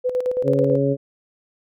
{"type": "tone with tremolo", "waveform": "sine", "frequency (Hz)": 502, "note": "B4", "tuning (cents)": 28, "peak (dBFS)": -17, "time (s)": [0.04, 0.78], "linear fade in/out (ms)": 20, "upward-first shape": "square", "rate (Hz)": 9.1, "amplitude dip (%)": 60}
{"type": "harmonic tone", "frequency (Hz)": 138.59, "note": "C#3", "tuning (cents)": 0, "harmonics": [1, 2, 3, 4], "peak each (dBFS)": [-22, -22, -22, -22], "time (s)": [0.43, 0.97], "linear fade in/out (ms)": 50}
{"effects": []}